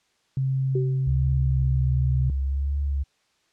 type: tone with pitch glide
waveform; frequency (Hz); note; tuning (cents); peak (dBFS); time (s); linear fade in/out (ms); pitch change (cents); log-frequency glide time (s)
sine; 133.2 to 130.46; C3 to C3; +31 to -5; -21; 0.37-2.3; 2; -36; 1.29-1.91
type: tone with exponential decay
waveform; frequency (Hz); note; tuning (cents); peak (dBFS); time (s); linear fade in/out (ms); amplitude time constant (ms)
sine; 380; F#4; +46; -22; 0.75-1.16; 5; 88
type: tone with vibrato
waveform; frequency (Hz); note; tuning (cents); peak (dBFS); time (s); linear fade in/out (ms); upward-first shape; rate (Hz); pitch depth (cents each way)
sine; 69.3; C#2; 0; -22; 1.06-3.04; 20; triangle; 1.3; 52
effects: white hiss -67 dBFS RMS until 3.52 s + low-pass 6000 Hz 12 dB/octave